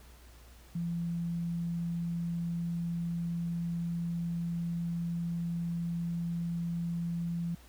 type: tone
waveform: sine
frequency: 170 Hz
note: F3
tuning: 46 cents flat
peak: -31 dBFS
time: 0.75-7.55 s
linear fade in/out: 5 ms
effects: added 60 Hz sine -53 dBFS peak until 7.68 s + pink hiss -59 dBFS RMS until 7.68 s